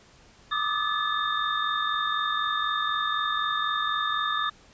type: tone cluster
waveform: sine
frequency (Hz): 1169 / 1213 / 1273 / 1729 / 3646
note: D6 / D#6 / D#6 / A6 / A#7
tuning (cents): -8 / -44 / +39 / -31 / -39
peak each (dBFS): -31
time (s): 0.51-4.5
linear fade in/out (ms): 10
effects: pink hiss -55 dBFS RMS until 4.73 s + resampled to 16000 Hz